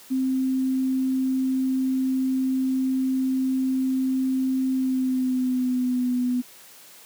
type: tone with pitch glide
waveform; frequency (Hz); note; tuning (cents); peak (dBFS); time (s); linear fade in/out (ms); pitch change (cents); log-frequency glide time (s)
sine; 261.6 to 248.3; C4 to B3; 0 to +9; -20; 0.1-6.42; 20; -91; 4.72-6.13
effects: white hiss -48 dBFS RMS until 7.05 s + high-pass 150 Hz 12 dB/octave